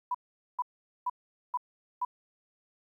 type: tone bursts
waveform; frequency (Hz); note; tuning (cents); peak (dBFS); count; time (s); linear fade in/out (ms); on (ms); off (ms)
sine; 987.8; B5; 0; -27; 5; 0.11-2.05; 5; 36; 440
effects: 11-bit